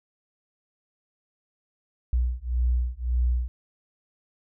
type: beating tone pair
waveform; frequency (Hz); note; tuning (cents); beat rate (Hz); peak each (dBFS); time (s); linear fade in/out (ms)
sine; 60.2 / 62; B1 / B1; -44 / +7; 1.8; -25; 2.13-3.48; 0
effects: none